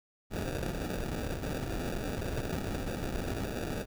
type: noise with sample-and-hold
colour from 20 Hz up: pink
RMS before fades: -35 dBFS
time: 0.3-3.86 s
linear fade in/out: 50 ms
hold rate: 1050 Hz
effects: none